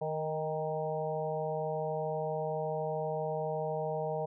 harmonic tone with a mistuned harmonic, 155.56 Hz, D#3, in tune, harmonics 1 / 3 / 4 / 5 / 6, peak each -39 / -36 / -36 / -39 / -44 dBFS, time 0.01-4.26 s, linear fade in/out 10 ms, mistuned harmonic 5, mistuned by +27 cents, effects none

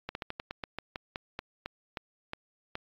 slowing click train, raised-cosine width 0.3 ms, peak -19 dBFS, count 15, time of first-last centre 0.09-2.754 s, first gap 61 ms, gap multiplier 1.16, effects low-pass 5000 Hz 12 dB/octave + AAC 64 kbps

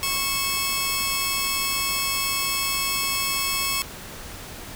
10% pulse tone pair together, 1097 / 2609 Hz, C#6 / E7, -18 / -18 cents, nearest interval octave + minor third, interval 1500 cents, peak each -17 dBFS, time 0.03-3.82 s, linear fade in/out 0 ms, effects pink hiss -38 dBFS RMS until 4.75 s

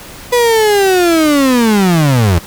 35% pulse linear sweep, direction down, 493.9 to 79.3 Hz, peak -6 dBFS, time 0.32-2.39 s, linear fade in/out 10 ms, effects pink hiss -32 dBFS RMS until 2.46 s

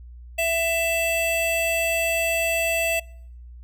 square tone pair together, 664 / 2656 Hz, E5 / E7, +12 / +12 cents, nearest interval 2 octaves, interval 2400 cents, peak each -24 dBFS, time 0.38-3 s, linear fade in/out 10 ms, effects noise-tail reverb RT60 0.7 s tail -26 dB re dry + added 60 Hz sine -39 dBFS peak until 3.63 s

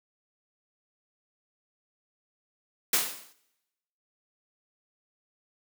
white noise with exponential decay, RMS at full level -21 dBFS, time 2.93-3.33 s, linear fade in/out 5 ms, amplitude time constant 86 ms, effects noise-tail reverb RT60 1.0 s tail -22 dB re dry + high-pass 200 Hz 12 dB/octave

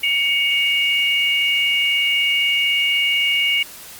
sine tone pair together, 2236 / 2838 Hz, C#7 / F7, +14 / +27 cents, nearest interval major third, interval 413 cents, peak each -18 dBFS, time 0.03-3.63 s, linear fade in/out 5 ms, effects white hiss -38 dBFS RMS until 3.99 s + Opus 32 kbps

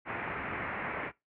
white low-pass noise, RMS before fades -37 dBFS, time 0.05-1.12 s, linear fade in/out 50 ms, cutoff 2300 Hz, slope 48 dB/octave, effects noise-tail reverb RT60 0.2 s tail -20 dB re dry + high-pass 60 Hz 12 dB/octave

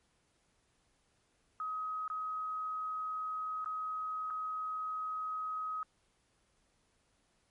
sine tone with dropouts, 1265 Hz, D#6, 28 cents sharp, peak -35 dBFS, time 1.6-5.83 s, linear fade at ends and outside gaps 1 ms, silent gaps 2.079-2.1 / 3.645-3.659 / 4.302-4.306 s, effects pink hiss -74 dBFS RMS until 7.5 s + MP3 48 kbps

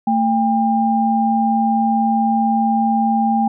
sine tone pair together, 224.5 / 800 Hz, A3 / G5, +35 / +35 cents, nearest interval octave + minor seventh, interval 2200 cents, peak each -16 dBFS, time 0.07-3.48 s, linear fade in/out 5 ms, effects none

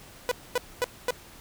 sawtooth tone bursts, 493.9 Hz, B4, in tune, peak -19 dBFS, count 4, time 0.29-1.106 s, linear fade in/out 0 ms, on 24 ms, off 240 ms, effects pink hiss -49 dBFS RMS until 1.4 s

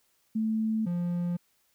sine / triangle tone pair in turn, 220 / 174.61 Hz, A3 / F3, 0 / 0 cents, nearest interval major third, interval 400 cents, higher first, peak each -25 dBFS, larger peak neither, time 0.35-0.86 / 0.86-1.37 s, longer neither, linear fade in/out 10 ms, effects white hiss -70 dBFS RMS until 1.74 s

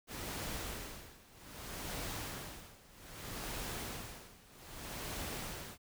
pink noise with tremolo, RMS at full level -41 dBFS, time 0.07-5.78 s, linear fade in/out 50 ms, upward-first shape sine, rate 0.63 Hz, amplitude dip 90%, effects none

